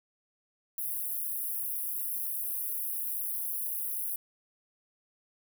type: high-pass noise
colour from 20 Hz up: white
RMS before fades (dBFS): -34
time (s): 0.78-4.16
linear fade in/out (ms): 2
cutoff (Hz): 10000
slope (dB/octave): 96
effects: none